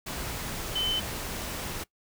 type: tone in noise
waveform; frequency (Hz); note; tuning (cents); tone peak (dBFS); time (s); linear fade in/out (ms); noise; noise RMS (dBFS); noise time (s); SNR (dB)
sine; 3053; G7; -46; -26; 0.75-1; 10; pink; -35; 0.06-1.84; +6
effects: noise-tail reverb RT60 0.1 s tail -20 dB re dry